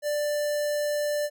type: tone with notch filter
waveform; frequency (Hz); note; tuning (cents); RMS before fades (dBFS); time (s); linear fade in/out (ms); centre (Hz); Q
square; 590; D5; +8; -27; 0.02-1.3; 50; 2600; 1.4
effects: none